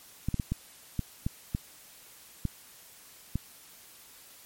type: clicks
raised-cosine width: 5 ms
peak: -16 dBFS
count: 9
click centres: 0.286 / 0.343 / 0.398 / 0.52 / 0.993 / 1.265 / 1.549 / 2.453 / 3.356 s
effects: white hiss -53 dBFS RMS until 4.45 s + MP3 64 kbps

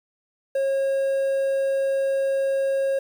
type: tone with quantisation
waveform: triangle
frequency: 543 Hz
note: C#5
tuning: 36 cents flat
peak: -18 dBFS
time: 0.55-2.99 s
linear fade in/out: 5 ms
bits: 8
effects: none

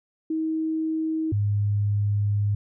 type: tone pair in turn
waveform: sine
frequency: 318 / 102.74 Hz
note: D#4 / G#2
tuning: +38 / -18 cents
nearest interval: octave + minor sixth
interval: 1956 cents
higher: first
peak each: -23 / -20 dBFS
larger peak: second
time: 0.3-1.32 / 1.32-2.55 s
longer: second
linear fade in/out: 5 ms
effects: none

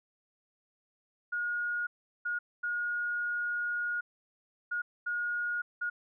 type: tone bursts at uneven times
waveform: sine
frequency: 1437 Hz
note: F6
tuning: 49 cents sharp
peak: -30 dBFS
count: 6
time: 1.32-1.87 / 2.25-2.39 / 2.63-4.01 / 4.71-4.82 / 5.06-5.62 / 5.81-5.9 s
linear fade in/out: 10 ms
effects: none

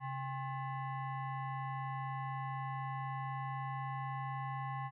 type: tone with frequency modulation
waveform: sine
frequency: 134.2 Hz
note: C3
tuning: 44 cents sharp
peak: -37 dBFS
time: 0-4.91 s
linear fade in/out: 50 ms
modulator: 936 Hz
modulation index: 1.2
effects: none

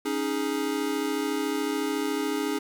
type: chord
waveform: square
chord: C# suspended second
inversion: none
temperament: equal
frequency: 277.2 / 311.1 / 415.3 Hz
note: C#4 / D#4 / G#4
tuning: 0 / 0 / 0 cents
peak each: -31 dBFS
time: 0.05-2.59 s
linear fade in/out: 10 ms
effects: 8-bit

